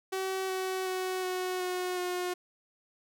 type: tone with pitch steps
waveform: sawtooth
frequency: 380 / 375.9 / 371.8 / 367.7 / 363.7 / 359.7 Hz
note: F#4 / F#4 / F#4 / F#4 / F#4 / F#4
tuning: +46 / +27 / +8 / -11 / -30 / -49 cents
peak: -27 dBFS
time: 0.12-2.34 s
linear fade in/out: 10 ms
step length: 370 ms
effects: none